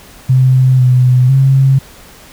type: tone with pitch steps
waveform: sine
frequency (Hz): 129.5 / 126.3 / 134.6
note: C3 / B2 / C3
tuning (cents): -17 / +39 / +49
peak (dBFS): -5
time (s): 0.29-1.79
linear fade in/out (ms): 10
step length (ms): 500
effects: pink hiss -38 dBFS RMS until 2.32 s